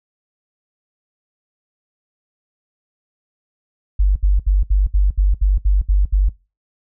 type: tone bursts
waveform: sine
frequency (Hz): 48.51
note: G1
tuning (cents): -17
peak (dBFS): -10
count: 10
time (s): 3.99-6.293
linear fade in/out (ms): 10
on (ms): 170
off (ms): 67
effects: noise-tail reverb RT60 0.3 s tail -23 dB re dry